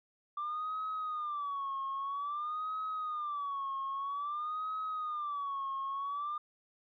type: tone with vibrato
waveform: sine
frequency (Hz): 1174.7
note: D6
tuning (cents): 0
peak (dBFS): -33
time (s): 0.37-6.38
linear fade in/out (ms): 5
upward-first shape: sine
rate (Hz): 0.51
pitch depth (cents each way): 140
effects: tanh soft clip ceiling -31 dBFS